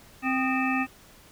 harmonic tone with a mistuned harmonic, 261.6 Hz, C4, in tune, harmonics 1 / 3 / 5 / 7 / 9 / 10, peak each -26 / -31 / -32 / -32 / -37 / -31 dBFS, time 0.22-0.87 s, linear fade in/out 50 ms, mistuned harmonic 5, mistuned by -100 cents, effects pink hiss -53 dBFS RMS until 1.31 s

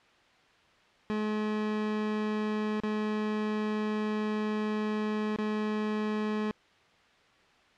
30% pulse tone with dropouts, 213.2 Hz, G#3, 46 cents sharp, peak -26 dBFS, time 1.1-6.51 s, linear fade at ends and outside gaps 0 ms, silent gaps 2.802-2.835 / 5.361-5.386 s, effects white hiss -61 dBFS RMS until 7.77 s + low-pass 3000 Hz 12 dB/octave

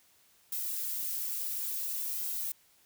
violet noise with flanger, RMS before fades -35 dBFS, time 0.52-2.52 s, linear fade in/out 5 ms, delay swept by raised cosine 1.7 to 3.8 ms, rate 0.57 Hz, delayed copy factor -0.7, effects white hiss -65 dBFS RMS until 2.85 s

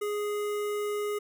square tone with notch filter, 415.3 Hz, G#4, in tune, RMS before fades -31 dBFS, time 0.01-1.19 s, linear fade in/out 10 ms, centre 4500 Hz, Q 1.2, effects none

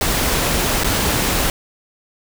pink noise with dropouts, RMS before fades -18 dBFS, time 0.01-1.5 s, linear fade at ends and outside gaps 1 ms, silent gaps 0.836-0.844 s, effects none

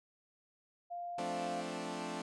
sine tone, 699 Hz, F5, 1 cent sharp, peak -39 dBFS, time 0.9-1.62 s, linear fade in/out 20 ms
15% pulse chord, D minor seventh, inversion first, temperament equal, 174.61 / 220 / 261.6 / 293.7 Hz, F3 / A3 / C4 / D4, 0 / 0 / 0 / 0 cents, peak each -38 dBFS, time 1.18-2.22 s, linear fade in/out 5 ms
effects resampled to 22050 Hz

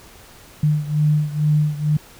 sine beating tone pair, 150 / 152.2 Hz, D3 / D#3, +37 / -38 cents, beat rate 2.2 Hz, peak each -17 / -20 dBFS, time 0.63-1.97 s, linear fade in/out 5 ms, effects pink hiss -45 dBFS RMS until 2.19 s

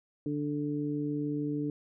harmonic tone, 146.83 Hz, D3, in tune, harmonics 1 / 2 / 3, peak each -36 / -31 / -39 dBFS, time 0.26-1.7 s, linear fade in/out 2 ms, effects none

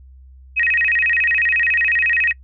sine tone with vibrato, 2187 Hz, C#7, 24 cents flat, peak -14 dBFS, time 0.56-2.33 s, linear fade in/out 20 ms, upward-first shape square, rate 14 Hz, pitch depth 260 cents each way, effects noise-tail reverb RT60 0.1 s tail -25 dB re dry + added 65 Hz sine -40 dBFS peak until 2.43 s

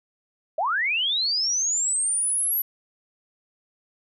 sine linear sweep, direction up, 584 to 11840 Hz, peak -21 dBFS, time 0.58-2.62 s, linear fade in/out 5 ms, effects none

